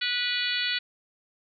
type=harmonic tone; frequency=490 Hz; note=B4; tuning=14 cents flat; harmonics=3 / 4 / 5 / 6 / 7 / 8 / 9; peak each=-33 / -33 / -33 / -33 / -33 / -33 / -33 dBFS; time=0.01-0.79 s; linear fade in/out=10 ms; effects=none